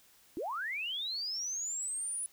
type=linear sweep; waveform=sine; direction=up; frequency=280 to 10020 Hz; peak=-34 dBFS; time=0.37-2.26 s; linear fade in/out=0 ms; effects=white hiss -63 dBFS RMS until 2.32 s